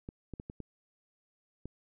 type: clicks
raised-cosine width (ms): 3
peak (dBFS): -28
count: 6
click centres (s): 0.089 / 0.337 / 0.399 / 0.499 / 0.603 / 1.656
effects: none